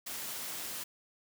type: noise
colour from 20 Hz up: white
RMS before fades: -40 dBFS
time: 0.06-0.84 s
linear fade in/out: 10 ms
effects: high-pass 100 Hz 12 dB/octave